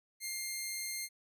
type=tone; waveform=10% pulse; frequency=2113 Hz; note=C7; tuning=16 cents sharp; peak=-28 dBFS; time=0.2-1.09 s; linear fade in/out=50 ms; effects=none